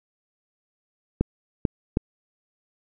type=clicks; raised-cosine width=3 ms; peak=-7 dBFS; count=3; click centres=1.21 / 1.652 / 1.971 s; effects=none